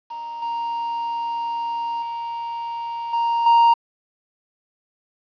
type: tone with level steps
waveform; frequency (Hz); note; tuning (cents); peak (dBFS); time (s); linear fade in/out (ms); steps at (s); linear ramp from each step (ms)
triangle; 932.3; A#5; 0; -27 / -21 / -24 / -16 / -9; 0.1-3.74; 10; 0.42 / 2.02 / 3.13 / 3.46; 5
effects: resampled to 11025 Hz + 8-bit